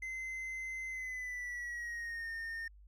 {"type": "tone with pitch glide", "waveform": "triangle", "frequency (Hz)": [2062, 1826.5], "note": ["C7", "A#6"], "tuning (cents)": [-26, -36], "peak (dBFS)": -37, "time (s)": [0.02, 2.68], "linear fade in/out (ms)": 5, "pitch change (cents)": -210, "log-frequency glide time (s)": [0.89, 2.3], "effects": ["added 50 Hz sine -55 dBFS peak until 2.87 s"]}